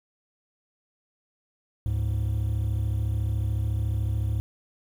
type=tone pair together; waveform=triangle; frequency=71.6 / 105.47 Hz; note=D2 / G#2; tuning=-43 / +27 cents; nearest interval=perfect fifth; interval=670 cents; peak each=-25 / -23 dBFS; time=1.86-4.4 s; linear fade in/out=0 ms; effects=tanh soft clip ceiling -16 dBFS + 9-bit